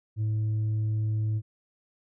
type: tone with tanh clipping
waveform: triangle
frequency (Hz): 108.2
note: A2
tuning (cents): -29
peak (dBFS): -25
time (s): 0.16-1.42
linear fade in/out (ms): 50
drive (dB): 7
effects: none